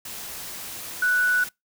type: tone in noise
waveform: sine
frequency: 1480 Hz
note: F#6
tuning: in tune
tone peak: -18 dBFS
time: 1.02-1.44 s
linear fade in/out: 5 ms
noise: white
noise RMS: -36 dBFS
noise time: 0.05-1.49 s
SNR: +15 dB
effects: noise-tail reverb RT60 0.2 s tail -26 dB re dry